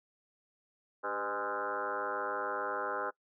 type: tone with frequency modulation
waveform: sine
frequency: 930 Hz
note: A#5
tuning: 4 cents flat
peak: -32 dBFS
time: 1.03-3.11 s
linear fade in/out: 20 ms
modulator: 107 Hz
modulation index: 5.3
effects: noise-tail reverb RT60 0.1 s tail -23 dB re dry + high-pass 300 Hz 12 dB/octave